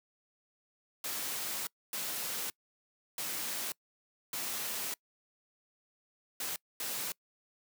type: noise bursts at uneven times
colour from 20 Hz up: white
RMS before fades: -37 dBFS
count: 6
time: 1.04-1.67 / 1.93-2.5 / 3.18-3.72 / 4.33-4.94 / 6.4-6.56 / 6.8-7.12 s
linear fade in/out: 2 ms
effects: noise-tail reverb RT60 0.1 s tail -25 dB re dry + high-pass 150 Hz 12 dB/octave